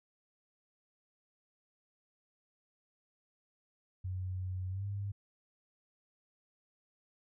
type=tone with pitch glide; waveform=sine; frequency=92.5 to 100.29 Hz; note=F#2 to G2; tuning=0 to +40 cents; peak=-35 dBFS; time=4.04-5.12 s; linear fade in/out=10 ms; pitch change=+140 cents; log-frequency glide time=4.69-4.85 s; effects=none